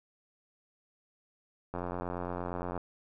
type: click train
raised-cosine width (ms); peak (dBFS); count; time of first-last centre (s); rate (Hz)
1; -22; 93; 1.74-2.777; 88.7
effects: none